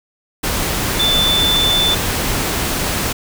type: tone in noise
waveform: sine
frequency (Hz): 3520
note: A7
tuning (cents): 0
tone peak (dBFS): -13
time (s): 0.99-1.95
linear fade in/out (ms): 10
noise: pink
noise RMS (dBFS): -19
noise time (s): 0.43-3.13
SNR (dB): +3
effects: none